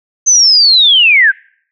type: linear sweep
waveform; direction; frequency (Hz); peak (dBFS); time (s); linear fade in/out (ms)
sine; down; 6272 to 1508; -4; 0.26-1.32; 20
effects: noise-tail reverb RT60 0.6 s tail -26 dB re dry

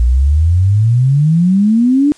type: exponential sweep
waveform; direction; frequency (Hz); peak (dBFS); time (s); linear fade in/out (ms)
sine; up; 57.4 to 299.9; -7; 0-2.12; 0
effects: white hiss -45 dBFS RMS until 2.17 s + resampled to 22050 Hz

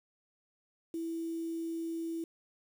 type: tone with quantisation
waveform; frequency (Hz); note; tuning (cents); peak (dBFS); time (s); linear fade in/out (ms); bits
sine; 330; E4; +2; -34; 0.94-2.24; 2; 9
effects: none

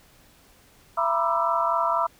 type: tone cluster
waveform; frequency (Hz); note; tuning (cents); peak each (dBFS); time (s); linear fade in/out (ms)
sine; 671 / 955 / 999 / 1189 / 1329; E5 / A#5 / B5 / D6 / E6; +31 / +42 / +20 / +21 / +14; -27; 0.97-2.07; 10
effects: pink hiss -56 dBFS RMS until 2.19 s

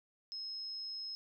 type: tone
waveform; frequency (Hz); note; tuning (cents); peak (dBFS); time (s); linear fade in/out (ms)
sine; 5160; E8; -38; -40; 0.32-1.15; 0
effects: none

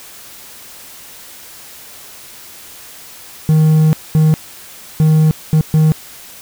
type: tone bursts at uneven times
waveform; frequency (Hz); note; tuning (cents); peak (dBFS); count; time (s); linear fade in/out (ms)
triangle; 156.2; D#3; +7; -5; 5; 3.49-3.93 / 4.15-4.34 / 5-5.31 / 5.53-5.61 / 5.74-5.92; 0
effects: white hiss -36 dBFS RMS until 6.41 s

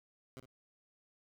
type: tone with echo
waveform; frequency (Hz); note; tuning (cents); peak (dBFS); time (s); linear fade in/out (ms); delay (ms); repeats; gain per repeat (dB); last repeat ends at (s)
15% pulse; 130.81; C3; 0; -40; 0.37-0.4; 0; 57; 1; -13; 0.457
effects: none

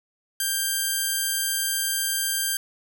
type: tone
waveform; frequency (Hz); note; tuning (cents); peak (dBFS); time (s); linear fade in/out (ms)
5% pulse; 1584; G6; +18; -12; 0.4-2.57; 2
effects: none

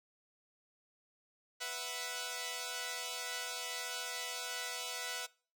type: chord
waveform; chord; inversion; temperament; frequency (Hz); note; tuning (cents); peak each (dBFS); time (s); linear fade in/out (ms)
5% pulse; B suspended fourth; none; equal; 493.9 / 659.3 / 740; B4 / E5 / F#5; 0 / 0 / 0; -32; 1.6-5.27; 20
effects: noise-tail reverb RT60 0.4 s tail -22 dB re dry

